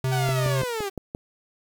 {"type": "tone", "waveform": "square", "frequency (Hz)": 130.9, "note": "C3", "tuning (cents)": 1, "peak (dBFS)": -23, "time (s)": [0.04, 0.62], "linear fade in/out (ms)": 2}
{"type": "linear sweep", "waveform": "sawtooth", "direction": "down", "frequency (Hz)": [769, 380.4], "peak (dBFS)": -23, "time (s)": [0.11, 0.9], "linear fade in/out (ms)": 20}
{"type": "click train", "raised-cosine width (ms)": 2, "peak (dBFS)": -18, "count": 6, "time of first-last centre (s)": [0.29, 1.149], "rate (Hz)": 5.82}
{"effects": ["8-bit"]}